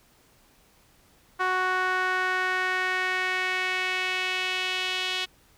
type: tone with band-pass filter sweep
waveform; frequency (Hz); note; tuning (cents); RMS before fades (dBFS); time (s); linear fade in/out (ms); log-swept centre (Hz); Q
sawtooth; 370; F#4; 0; -27; 1.39-5.26; 20; 1300 to 3200; 2.4
effects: pink hiss -60 dBFS RMS until 5.57 s